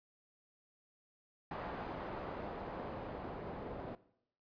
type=noise with low-pass filter sweep; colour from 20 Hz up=white; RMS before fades=-44 dBFS; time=1.51-3.95 s; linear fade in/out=2 ms; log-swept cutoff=930 to 590 Hz; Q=0.94; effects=noise-tail reverb RT60 0.7 s tail -18 dB re dry + resampled to 11025 Hz